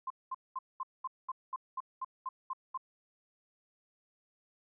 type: tone bursts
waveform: sine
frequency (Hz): 1046.5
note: C6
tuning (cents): 0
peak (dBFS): -34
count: 12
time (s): 0.07-2.776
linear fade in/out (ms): 5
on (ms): 33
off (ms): 210
effects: none